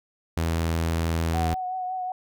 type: tone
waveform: sawtooth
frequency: 82.41 Hz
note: E2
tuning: in tune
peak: -19 dBFS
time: 0.37-1.54 s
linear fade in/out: 0 ms
type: tone with vibrato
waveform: sine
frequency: 740 Hz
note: F#5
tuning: in tune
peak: -27 dBFS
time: 1.34-2.12 s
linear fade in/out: 2 ms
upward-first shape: triangle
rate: 5.4 Hz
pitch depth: 32 cents each way
effects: none